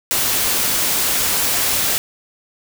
white noise, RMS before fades -18 dBFS, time 0.11-1.98 s, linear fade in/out 0 ms, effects none

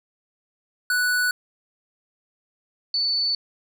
square / sine tone pair in turn, 1480 / 4488 Hz, F#6 / C#8, 0 / +21 cents, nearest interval octave + perfect fifth, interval 1921 cents, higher second, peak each -20 dBFS, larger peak neither, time 0.9-1.31 / 2.94-3.35 s, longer neither, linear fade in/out 2 ms, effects none

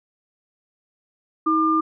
sine tone pair together, 318.3 / 1200 Hz, D#4 / D6, +39 / +37 cents, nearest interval octave + major seventh, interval 2298 cents, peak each -20 / -18 dBFS, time 1.46-1.81 s, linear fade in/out 10 ms, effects none

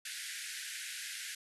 pink band-pass noise, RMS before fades -43 dBFS, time 0.05-1.35 s, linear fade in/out 5 ms, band 1500 to 12000 Hz, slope 96 dB/octave, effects none

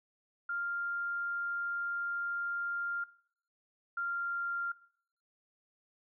sine tone pair in turn, 1396.9 / 1390.6 Hz, F6 / F6, 0 / -8 cents, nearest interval unison, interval 8 cents, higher first, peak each -33 / -32 dBFS, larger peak second, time 0.49-3.04 / 3.97-4.72 s, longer first, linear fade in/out 5 ms, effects noise-tail reverb RT60 0.6 s tail -19 dB re dry

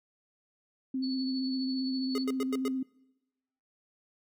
sine tone with vibrato, 261.6 Hz, C4, in tune, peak -29 dBFS, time 0.94-2.83 s, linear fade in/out 5 ms, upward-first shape sine, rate 15 Hz, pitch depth 21 cents each way
sine tone with tremolo, 4435 Hz, C#8, in tune, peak -36 dBFS, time 1.02-2.25 s, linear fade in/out 20 ms, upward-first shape triangle, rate 12 Hz, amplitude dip 50%
square tone bursts, 416.1 Hz, G#4, 3 cents sharp, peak -31 dBFS, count 5, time 2.15-2.681 s, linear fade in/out 2 ms, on 31 ms, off 94 ms
effects noise-tail reverb RT60 1.0 s tail -25 dB re dry

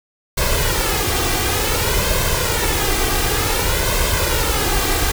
pink noise with flanger, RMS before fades -18 dBFS, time 0.37-5.12 s, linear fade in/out 10 ms, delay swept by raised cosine 1.9 to 2.56 ms, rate 0.55 Hz, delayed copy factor +0.65, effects none

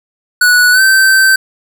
square tone with pitch glide, 1473 to 1548.9 Hz, F#6 to G6, -8 to -21 cents, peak -6 dBFS, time 0.41-1.36 s, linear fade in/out 5 ms, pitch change +87 cents, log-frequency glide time 0.72-0.81 s, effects 7-bit

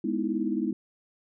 sine chord, E major seventh, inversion first, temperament equal, 207.7 / 246.9 / 311.1 / 329.6 Hz, G#3 / B3 / D#4 / E4, 0 / 0 / 0 / 0 cents, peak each -31 dBFS, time 0.04-0.73 s, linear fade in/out 5 ms, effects none

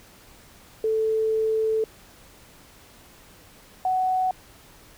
sine tone pair in turn, 440 / 745.1 Hz, A4 / F#5, 0 / +12 cents, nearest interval major sixth, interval 912 cents, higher second, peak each -20 dBFS, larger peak neither, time 0.84-1.84 / 3.85-4.31 s, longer first, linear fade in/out 2 ms, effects pink hiss -51 dBFS RMS until 4.97 s

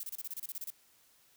violet noise bursts, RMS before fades -40 dBFS, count 12, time 0-0.703 s, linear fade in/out 2 ms, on 32 ms, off 29 ms, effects white hiss -66 dBFS RMS until 1.36 s

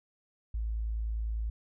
sine tone, 55 Hz, A1, in tune, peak -30 dBFS, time 0.54-1.5 s, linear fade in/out 5 ms, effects none

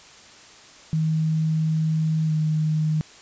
sine tone with pitch glide, 158.1 to 155.38 Hz, D#3 to D#3, +28 to -2 cents, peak -19 dBFS, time 0.93-3.01 s, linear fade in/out 0 ms, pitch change -30 cents, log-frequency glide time 2.26-2.32 s, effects white hiss -47 dBFS RMS until 3.21 s + resampled to 16000 Hz

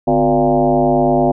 sine tone with frequency modulation, 474.8 Hz, A#4, 32 cents sharp, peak -10 dBFS, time 0.07-1.32 s, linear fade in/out 10 ms, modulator 109 Hz, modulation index 2.8, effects none

